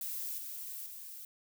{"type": "noise with level steps", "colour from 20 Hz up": "violet", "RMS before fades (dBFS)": [-39, -43, -47], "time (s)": [0.01, 1.25], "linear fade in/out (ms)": 2, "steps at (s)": [0.38, 0.86], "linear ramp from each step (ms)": 2, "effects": []}